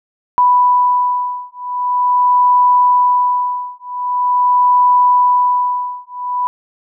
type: beating tone pair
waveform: sine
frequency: 989 / 989.44 Hz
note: B5 / B5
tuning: +2 / +3 cents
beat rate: 0.44 Hz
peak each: -13 dBFS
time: 0.38-6.47 s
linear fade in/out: 0 ms
effects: none